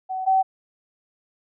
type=tone pair in turn; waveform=sine; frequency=753 / 763.1 Hz; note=F#5 / G5; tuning=+30 / -47 cents; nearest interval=unison; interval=23 cents; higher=second; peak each=-25 / -15 dBFS; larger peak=second; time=0.09-0.26 / 0.26-0.43 s; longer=neither; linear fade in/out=20 ms; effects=none